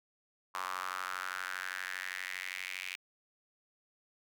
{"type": "tone with high-pass filter sweep", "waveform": "square", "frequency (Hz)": 46.25, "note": "F#1", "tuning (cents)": 0, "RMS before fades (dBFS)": -40, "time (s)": [0.54, 2.96], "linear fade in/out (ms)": 10, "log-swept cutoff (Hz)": [1100, 2400], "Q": 4.4, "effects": []}